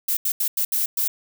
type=noise bursts at uneven times; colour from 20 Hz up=violet; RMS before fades=-22 dBFS; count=6; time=0.08-0.17 / 0.25-0.32 / 0.4-0.48 / 0.57-0.65 / 0.72-0.86 / 0.97-1.08 s; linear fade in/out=5 ms; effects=none